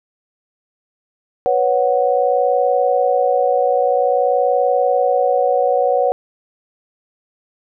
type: chord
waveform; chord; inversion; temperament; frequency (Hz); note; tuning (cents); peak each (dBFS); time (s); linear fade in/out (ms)
sine; B suspended second; none; equal; 493.9 / 554.4 / 740; B4 / C#5 / F#5; 0 / 0 / 0; -17; 1.46-6.12; 0
effects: none